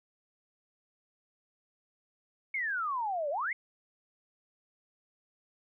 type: exponential two-way sweep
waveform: sine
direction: down then up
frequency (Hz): 2229 to 551 to 2229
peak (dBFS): -30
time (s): 2.54-3.53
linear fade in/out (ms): 5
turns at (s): 3.3
effects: none